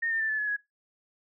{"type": "tone with pitch steps", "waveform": "sine", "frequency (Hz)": [1838, 1803.3, 1769.2, 1735.8, 1703.1, 1670.9], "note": ["A#6", "A6", "A6", "A6", "G#6", "G#6"], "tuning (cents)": [-25, 42, 9, -24, 43, 10], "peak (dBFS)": -26, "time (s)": [0.02, 0.566], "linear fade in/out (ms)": 10, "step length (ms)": 91, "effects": ["noise-tail reverb RT60 0.2 s tail -22 dB re dry"]}